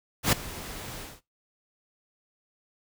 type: noise with ADSR envelope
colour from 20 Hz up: pink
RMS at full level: -19 dBFS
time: 0.23-1.21 s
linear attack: 95 ms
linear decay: 7 ms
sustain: -20 dB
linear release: 210 ms
effects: noise-tail reverb RT60 0.2 s tail -20 dB re dry